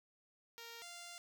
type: tone pair in turn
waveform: 5% pulse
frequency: 464.3 / 695.7 Hz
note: A#4 / F5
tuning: -7 / -7 cents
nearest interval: perfect fifth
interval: 700 cents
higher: second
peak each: -38 / -38 dBFS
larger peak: neither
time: 0.58-0.82 / 0.82-1.18 s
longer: second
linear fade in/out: 0 ms
effects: none